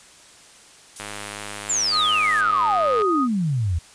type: noise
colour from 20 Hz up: violet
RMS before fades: -32 dBFS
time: 0.96-2.41 s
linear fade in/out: 2 ms
type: click train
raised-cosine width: 0.3 ms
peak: -16 dBFS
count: 209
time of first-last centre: 1-3.019 s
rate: 103 Hz
type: exponential sweep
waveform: sine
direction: down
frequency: 7560 to 77.78 Hz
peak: -19 dBFS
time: 1.69-3.79 s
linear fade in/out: 10 ms
type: tone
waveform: sine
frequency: 1244.5 Hz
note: D#6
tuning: in tune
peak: -20 dBFS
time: 1.91-3.28 s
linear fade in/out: 50 ms
effects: white hiss -48 dBFS RMS until 3.94 s + resampled to 22050 Hz